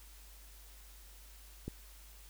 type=click; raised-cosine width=3 ms; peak=-26 dBFS; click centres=1.68 s; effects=added 50 Hz sine -54 dBFS peak until 2.29 s + white hiss -59 dBFS RMS until 2.29 s